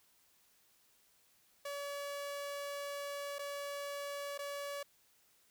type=tone with dropouts; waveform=sawtooth; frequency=569 Hz; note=C#5; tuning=45 cents sharp; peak=-36 dBFS; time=1.65-4.83 s; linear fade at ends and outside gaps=5 ms; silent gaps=3.385-3.391 / 4.378-4.389 s; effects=white hiss -70 dBFS RMS until 5.5 s